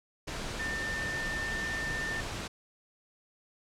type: tone in noise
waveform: sine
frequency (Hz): 1796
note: A6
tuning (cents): +35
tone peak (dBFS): -33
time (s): 0.59-2.21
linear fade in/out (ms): 10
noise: pink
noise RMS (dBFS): -37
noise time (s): 0.27-2.48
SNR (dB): +1
effects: low-pass 7000 Hz 12 dB/octave